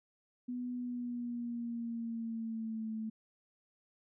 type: tone with pitch glide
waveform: sine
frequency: 246.9 to 220 Hz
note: B3 to A3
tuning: 0 to 0 cents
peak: -36 dBFS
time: 0.48-3.1 s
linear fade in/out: 10 ms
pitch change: -200 cents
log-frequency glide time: 0.75-2.91 s
effects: none